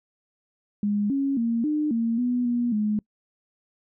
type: tone with pitch steps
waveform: sine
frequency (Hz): 205.8 / 275.4 / 231.4 / 301.7 / 229.6 / 246 / 240.4 / 211.3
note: G#3 / C#4 / A#3 / D4 / A#3 / B3 / B3 / G#3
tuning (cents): -16 / -11 / -13 / +47 / -26 / -7 / -46 / +30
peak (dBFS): -21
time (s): 0.83-2.99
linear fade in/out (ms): 2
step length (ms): 270
effects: noise-tail reverb RT60 0.1 s tail -26 dB re dry